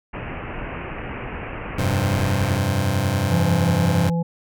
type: low-pass noise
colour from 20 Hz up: pink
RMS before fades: -31 dBFS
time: 0.13-2.58 s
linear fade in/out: 10 ms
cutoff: 2800 Hz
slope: 96 dB/octave
type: chord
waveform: sawtooth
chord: F suspended second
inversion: none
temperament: just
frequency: 87.31 / 98.22 / 130.96 Hz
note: F2 / G2 / C3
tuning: 0 / +4 / +2 cents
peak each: -22 / -17 / -19 dBFS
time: 1.78-4.1 s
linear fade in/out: 10 ms
type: harmonic tone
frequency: 168.4 Hz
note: E3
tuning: 37 cents sharp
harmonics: 1 / 3 / 5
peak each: -19 / -29 / -33 dBFS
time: 3.31-4.23 s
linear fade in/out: 10 ms
effects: none